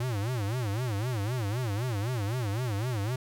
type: tone with vibrato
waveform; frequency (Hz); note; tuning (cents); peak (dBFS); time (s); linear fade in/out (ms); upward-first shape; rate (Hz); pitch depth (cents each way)
square; 113; A2; +47; -29; 0-3.16; 5; sine; 3.9; 240
effects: none